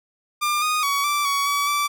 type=tone with pitch steps; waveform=sawtooth; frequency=1197 / 1236 / 1127 / 1168 / 1125 / 1140 / 1162 Hz; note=D6 / D#6 / C#6 / D6 / C#6 / C#6 / D6; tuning=+33 / -12 / +28 / -10 / +25 / +48 / -19 cents; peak=-16 dBFS; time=0.41-1.88 s; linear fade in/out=20 ms; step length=210 ms; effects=none